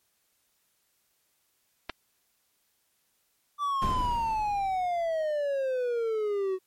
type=clicks; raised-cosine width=0.3 ms; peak=-19 / -17 dBFS; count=2; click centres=1.895 / 1.898 s
type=exponential sweep; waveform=triangle; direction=down; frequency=1174.7 to 370 Hz; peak=-24 dBFS; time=3.58-6.59 s; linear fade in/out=50 ms
type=noise with exponential decay; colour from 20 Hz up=brown; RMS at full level=-27 dBFS; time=3.82-5.25 s; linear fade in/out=0 ms; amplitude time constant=310 ms
effects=white hiss -72 dBFS RMS until 6.66 s + MP3 64 kbps